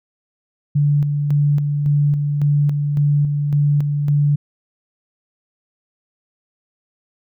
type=tone with tremolo; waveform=sine; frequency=145.4 Hz; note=D3; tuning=17 cents flat; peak=-12 dBFS; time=0.75-4.36 s; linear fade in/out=10 ms; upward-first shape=square; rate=1.8 Hz; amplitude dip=40%; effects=none

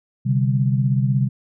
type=chord; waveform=sine; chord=C suspended second; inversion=none; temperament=just; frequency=130.81 / 147.16 / 196.22 Hz; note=C3 / D3 / G3; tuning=0 / +4 / +2 cents; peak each=-17 / -23 / -23 dBFS; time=0.25-1.29 s; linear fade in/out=20 ms; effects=none

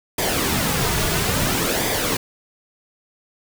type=noise with flanger; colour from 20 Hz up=pink; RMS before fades=-21 dBFS; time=0.18-2.17 s; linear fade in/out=5 ms; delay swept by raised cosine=0.72 to 3.82 ms; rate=0.59 Hz; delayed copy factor=-0.55; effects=none

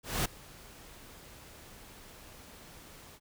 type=noise with ADSR envelope; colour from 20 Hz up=pink; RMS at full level=-29 dBFS; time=0.03-3.2 s; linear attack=220 ms; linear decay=10 ms; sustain=-23 dB; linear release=57 ms; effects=none

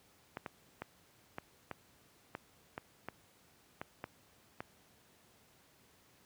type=clicks; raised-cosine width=0.5 ms; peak=-25 dBFS; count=11; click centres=0.371 / 0.462 / 0.82 / 1.384 / 1.713 / 2.351 / 2.779 / 3.086 / 3.815 / 4.041 / 4.605 s; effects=pink hiss -66 dBFS RMS until 6.25 s + high-pass 80 Hz 12 dB/octave

